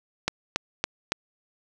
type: click train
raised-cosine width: 0.2 ms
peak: -6 dBFS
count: 4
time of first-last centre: 0.28-1.12 s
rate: 3.57 Hz
effects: none